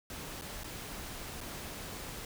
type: noise with dropouts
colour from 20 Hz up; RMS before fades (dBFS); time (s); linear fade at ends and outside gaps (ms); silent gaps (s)
pink; -43; 0.1-2.25; 1; 0.412-0.42 / 0.635-0.643 / 1.406-1.412
effects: none